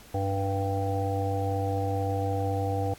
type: harmonic tone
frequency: 98 Hz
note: G2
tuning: in tune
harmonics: 1 / 3 / 5 / 7 / 8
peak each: -28 / -35 / -32 / -36 / -33 dBFS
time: 0.14-2.94 s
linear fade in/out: 5 ms
effects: pink hiss -51 dBFS RMS until 2.98 s + AAC 64 kbps